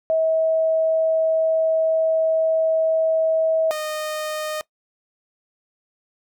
sine / sawtooth tone pair in turn, 643 / 615.5 Hz, E5 / D#5, -43 / -19 cents, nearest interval minor second, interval 76 cents, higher first, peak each -16 / -21 dBFS, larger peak first, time 0.1-3.71 / 3.71-4.61 s, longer first, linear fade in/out 0 ms, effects noise-tail reverb RT60 0.1 s tail -20 dB re dry

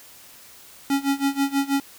square tone with tremolo, 277.2 Hz, C#4, in tune, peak -18 dBFS, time 0.9-1.8 s, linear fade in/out 2 ms, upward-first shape sine, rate 6.2 Hz, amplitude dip 90%, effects white hiss -47 dBFS RMS until 1.98 s

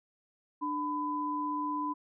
sine tone pair together, 297.3 / 1003.2 Hz, D4 / B5, +21 / +27 cents, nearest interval octave + major sixth, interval 2106 cents, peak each -35 / -32 dBFS, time 0.61-1.94 s, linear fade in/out 20 ms, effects none

